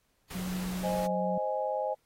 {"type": "noise", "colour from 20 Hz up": "pink", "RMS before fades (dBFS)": -42, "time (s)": [0.3, 1.07], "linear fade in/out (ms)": 10}
{"type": "tone", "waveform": "sine", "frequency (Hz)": 183.3, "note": "F#3", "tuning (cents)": -16, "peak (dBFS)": -32, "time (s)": [0.35, 1.38], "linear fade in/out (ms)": 2}
{"type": "chord", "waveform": "sine", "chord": "Ab major", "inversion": "first", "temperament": "equal", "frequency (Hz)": [523.3, 622.3, 830.6], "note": ["C5", "Eb5", "Ab5"], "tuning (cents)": [0, 0, 0], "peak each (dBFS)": -33, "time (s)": [0.83, 1.95], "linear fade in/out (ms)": 20}
{"effects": ["pink hiss -73 dBFS RMS until 2.05 s", "AAC 48 kbps"]}